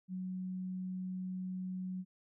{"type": "tone", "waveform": "sine", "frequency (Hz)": 185, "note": "F#3", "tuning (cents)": 0, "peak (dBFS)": -37, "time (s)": [0.08, 2.05], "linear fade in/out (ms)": 50, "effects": []}